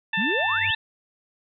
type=harmonic tone; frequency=889 Hz; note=A5; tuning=18 cents sharp; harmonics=1 / 2 / 3 / 4; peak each=-32 / -24 / -28 / -32 dBFS; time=0.13-0.75 s; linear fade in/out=5 ms
type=exponential sweep; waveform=sine; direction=up; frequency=171 to 3966 Hz; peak=-25 dBFS; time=0.17-0.75 s; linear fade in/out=10 ms
type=tone with exponential growth; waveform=sine; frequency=97.4 Hz; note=G2; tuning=11 cents flat; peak=-31 dBFS; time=0.2-0.71 s; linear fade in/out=5 ms; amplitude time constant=110 ms
effects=none